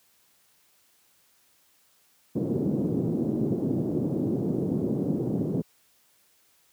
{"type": "band-pass noise", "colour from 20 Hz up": "white", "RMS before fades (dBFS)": -27, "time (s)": [2.35, 5.62], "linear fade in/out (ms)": 10, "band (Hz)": [120, 360], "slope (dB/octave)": 24, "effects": ["white hiss -64 dBFS RMS until 6.72 s", "high-pass 60 Hz 12 dB/octave"]}